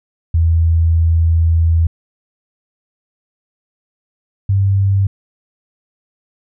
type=tone pair in turn; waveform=sine; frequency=82.4 / 97.99 Hz; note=E2 / G2; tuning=0 / 0 cents; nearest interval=minor third; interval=300 cents; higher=second; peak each=-9 / -10 dBFS; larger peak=first; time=0.34-1.87 / 4.49-5.07 s; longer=first; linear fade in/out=5 ms; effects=none